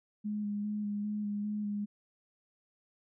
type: tone with vibrato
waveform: sine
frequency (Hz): 207.7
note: G#3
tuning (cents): 0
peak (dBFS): -32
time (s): 0.24-1.86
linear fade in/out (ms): 20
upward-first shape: square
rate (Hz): 2.5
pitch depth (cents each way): 17
effects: none